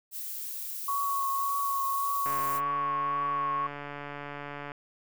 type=noise; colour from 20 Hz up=violet; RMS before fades=-37 dBFS; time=0.11-2.61 s; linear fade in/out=50 ms
type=tone with vibrato; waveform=sine; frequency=1108.7 Hz; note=C#6; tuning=in tune; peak=-27 dBFS; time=0.88-3.67 s; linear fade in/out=5 ms; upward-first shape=triangle; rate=1.8 Hz; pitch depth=25 cents each way
type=click train; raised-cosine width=0.5 ms; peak=-24 dBFS; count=355; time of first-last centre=2.26-4.718 s; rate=144 Hz
effects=none